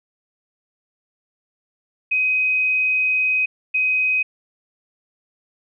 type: tone bursts at uneven times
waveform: sine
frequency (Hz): 2518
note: D#7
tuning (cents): +20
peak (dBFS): -16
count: 2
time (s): 2.11-3.46 / 3.74-4.23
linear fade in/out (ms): 10
effects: none